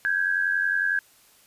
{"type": "tone pair together", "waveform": "sine", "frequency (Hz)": [1570.3, 1661.2], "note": ["G6", "G#6"], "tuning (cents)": [3, 0], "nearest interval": "minor second", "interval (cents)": 97, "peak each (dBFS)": -24, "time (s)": [0.05, 0.99], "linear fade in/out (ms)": 0, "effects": ["white hiss -57 dBFS RMS until 1.46 s", "resampled to 32000 Hz"]}